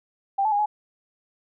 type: tone with pitch steps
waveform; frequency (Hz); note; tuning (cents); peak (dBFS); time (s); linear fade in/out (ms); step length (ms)
sine; 789 / 866 / 818 / 843; G5 / A5 / G#5 / G#5; +11 / -28 / -26 / +26; -19; 0.38-0.66; 10; 70
effects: none